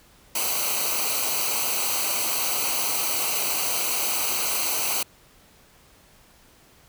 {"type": "noise with comb filter", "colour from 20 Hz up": "white", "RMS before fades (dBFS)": -25, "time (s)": [0.35, 5.03], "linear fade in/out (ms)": 5, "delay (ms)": 0.57, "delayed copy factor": -0.75, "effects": ["pink hiss -55 dBFS RMS until 6.88 s"]}